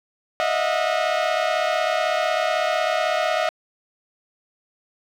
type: tone cluster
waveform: sawtooth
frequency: 616 / 652 / 722 Hz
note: D#5 / E5 / F#5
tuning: -17 / -19 / -43 cents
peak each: -20 dBFS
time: 0.4-3.49 s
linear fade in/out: 0 ms
effects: low-pass 4000 Hz 12 dB/octave + 8-bit